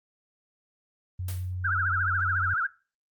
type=tone; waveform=sine; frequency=91.1 Hz; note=F#2; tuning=26 cents flat; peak=-30 dBFS; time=1.19-2.54 s; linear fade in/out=5 ms
type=noise with exponential decay; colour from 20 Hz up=white; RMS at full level=-36 dBFS; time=1.28-1.55 s; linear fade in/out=5 ms; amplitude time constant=58 ms
type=tone with vibrato; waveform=sine; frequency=1449 Hz; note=F#6; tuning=37 cents flat; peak=-24 dBFS; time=1.64-2.67 s; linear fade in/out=10 ms; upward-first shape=triangle; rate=14 Hz; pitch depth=220 cents each way
effects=noise-tail reverb RT60 0.3 s tail -17 dB re dry + Opus 32 kbps